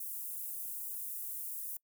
pink high-pass noise, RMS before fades -41 dBFS, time 0-1.77 s, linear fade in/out 5 ms, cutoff 11000 Hz, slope 24 dB/octave, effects noise-tail reverb RT60 0.1 s tail -24 dB re dry

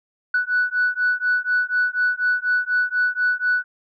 sine beating tone pair, 1480 / 1484.1 Hz, F#6 / F#6, 0 / +5 cents, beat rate 4.1 Hz, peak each -20 dBFS, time 0.34-3.64 s, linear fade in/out 5 ms, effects tanh soft clip ceiling -12 dBFS

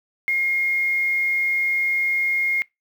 sine tone with quantisation, 2140 Hz, C7, 38 cents sharp, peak -18 dBFS, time 0.28-2.62 s, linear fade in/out 0 ms, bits 7, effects noise-tail reverb RT60 0.2 s tail -24 dB re dry

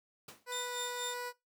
pink noise with exponential decay, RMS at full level -44 dBFS, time 0.28-0.48 s, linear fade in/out 5 ms, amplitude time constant 43 ms
15% pulse tone with pitch glide, 493.9 to 490.2 Hz, B4 to B4, 0 to -13 cents, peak -32 dBFS, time 0.46-1.33 s, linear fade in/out 50 ms, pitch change -13 cents, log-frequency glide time 0.58-0.75 s
25% pulse tone with tremolo, 3619 Hz, A7, 48 cents sharp, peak -33 dBFS, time 0.52-1.14 s, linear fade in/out 2 ms, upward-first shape sine, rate 4.2 Hz, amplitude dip 75%
effects noise-tail reverb RT60 0.2 s tail -19 dB re dry + high-pass 200 Hz 12 dB/octave

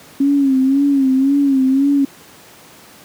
sine tone with vibrato, 272.4 Hz, C#4, 30 cents flat, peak -10 dBFS, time 0.2-2.05 s, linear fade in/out 5 ms, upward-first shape sine, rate 1.9 Hz, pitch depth 73 cents each way, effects pink hiss -42 dBFS RMS until 3.04 s + high-pass 150 Hz 12 dB/octave

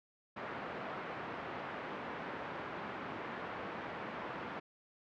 white band-pass noise, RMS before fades -43 dBFS, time 0.36-4.6 s, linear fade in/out 10 ms, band 130 to 1400 Hz, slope 12 dB/octave, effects low-pass 3000 Hz 12 dB/octave

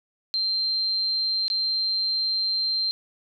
sine tone with dropouts, 4149 Hz, C8, 15 cents flat, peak -22 dBFS, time 0.34-2.91 s, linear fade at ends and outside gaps 0 ms, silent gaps 1.481-1.501 s, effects none

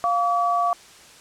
sine tone pair together, 701 / 1143.7 Hz, F5 / D6, +6 / -46 cents, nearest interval minor sixth, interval 848 cents, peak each -21 dBFS, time 0.04-0.73 s, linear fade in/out 0 ms, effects white hiss -47 dBFS RMS until 1.2 s + low-pass 8000 Hz 12 dB/octave

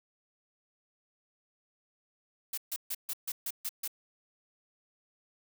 blue noise bursts, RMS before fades -35 dBFS, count 8, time 2.53-3.878 s, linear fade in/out 5 ms, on 46 ms, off 140 ms, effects none

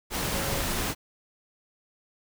sine tone in noise, 549 Hz, C#5, 17 cents flat, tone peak -37 dBFS, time 0.31-0.65 s, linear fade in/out 50 ms, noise pink, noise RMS -29 dBFS, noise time 0.1-0.95 s, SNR -11 dB, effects none

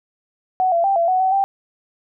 sine tone with pitch steps, 745 / 679 / 785 / 677 / 743 / 756 / 785 Hz, F#5 / F5 / G5 / E5 / F#5 / F#5 / G5, +12 / -49 / +2 / +46 / +7 / +37 / +2 cents, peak -14 dBFS, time 0.6-1.44 s, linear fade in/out 0 ms, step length 120 ms, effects none

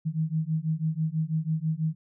sine beating tone pair, 155.56 / 161.66 Hz, D#3 / E3, 0 / -33 cents, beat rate 6.1 Hz, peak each -28 dBFS, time 0.05-1.95 s, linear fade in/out 20 ms, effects none

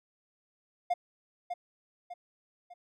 triangle tone with echo, 708 Hz, F5, 23 cents sharp, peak -23 dBFS, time 0.9-0.94 s, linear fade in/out 10 ms, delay 600 ms, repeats 3, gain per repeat -7 dB, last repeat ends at 2.74 s, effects none

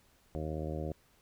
harmonic tone, 77.78 Hz, D#2, in tune, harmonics 1 / 2 / 3 / 4 / 5 / 6 / 7 / 8 / 9, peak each -39 / -40 / -46 / -43 / -44 / -47 / -43 / -50 / -49 dBFS, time 0.35-0.92 s, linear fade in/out 0 ms, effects pink hiss -67 dBFS RMS until 1.21 s

